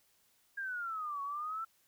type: exponential two-way sweep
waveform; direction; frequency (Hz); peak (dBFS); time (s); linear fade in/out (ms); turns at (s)
sine; down then up; 1630 to 1108.7 to 1349; -36; 0.57-1.65; 10; 1.22
effects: white hiss -71 dBFS RMS until 1.87 s